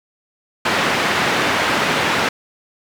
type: band-pass noise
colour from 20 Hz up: white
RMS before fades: -18 dBFS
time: 0.65-2.29 s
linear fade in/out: 5 ms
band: 130 to 2200 Hz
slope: 12 dB/octave
effects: none